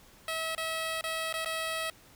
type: tone with dropouts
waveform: 10% pulse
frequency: 646 Hz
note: E5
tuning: 35 cents flat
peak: -23 dBFS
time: 0.28-1.9 s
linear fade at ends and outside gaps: 2 ms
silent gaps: 0.55-0.578 / 1.011-1.039 / 1.327-1.339 / 1.448-1.458 s
effects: pink hiss -57 dBFS RMS until 2.15 s